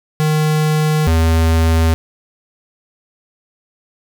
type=tone pair in turn; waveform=square; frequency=154.1 / 81.49 Hz; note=D#3 / E2; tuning=-16 / -19 cents; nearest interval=major seventh; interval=1103 cents; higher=first; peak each=-13 / -11 dBFS; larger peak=second; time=0.2-1.07 / 1.07-1.94 s; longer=neither; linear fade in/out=0 ms; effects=none